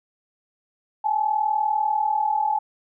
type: tone pair together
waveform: sine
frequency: 823 / 863.2 Hz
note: G#5 / A5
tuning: -16 / -33 cents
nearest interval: minor second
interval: 83 cents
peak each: -24 / -21 dBFS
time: 1.04-2.59 s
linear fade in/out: 10 ms
effects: none